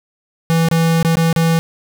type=tone with dropouts; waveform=square; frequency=164.7 Hz; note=E3; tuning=1 cent flat; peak=-12 dBFS; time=0.5-1.59 s; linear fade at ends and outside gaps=0 ms; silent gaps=0.686-0.713 / 1.028-1.048 / 1.155-1.17 / 1.328-1.362 s; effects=none